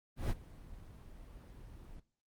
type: noise with ADSR envelope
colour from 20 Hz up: brown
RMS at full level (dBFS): -31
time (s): 0.16-2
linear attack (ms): 140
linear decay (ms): 40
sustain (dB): -21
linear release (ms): 7
effects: noise-tail reverb RT60 0.4 s tail -18 dB re dry + Opus 24 kbps